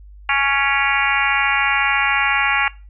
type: harmonic tone with a mistuned harmonic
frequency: 278 Hz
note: C#4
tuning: 5 cents sharp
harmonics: 3 / 4 / 5 / 6 / 7 / 8 / 9 / 10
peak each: -23 / -23 / -23 / -23 / -23 / -23 / -23 / -23 dBFS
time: 0.29-2.68 s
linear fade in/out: 2 ms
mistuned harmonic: 9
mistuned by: -65 cents
effects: noise-tail reverb RT60 0.3 s tail -21 dB re dry + added 50 Hz sine -38 dBFS peak until 2.89 s